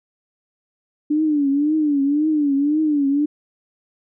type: tone with vibrato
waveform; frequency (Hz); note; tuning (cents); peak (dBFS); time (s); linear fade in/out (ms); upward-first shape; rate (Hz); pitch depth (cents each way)
sine; 293.7; D4; 0; -15; 1.1-3.26; 10; triangle; 1.9; 130
effects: none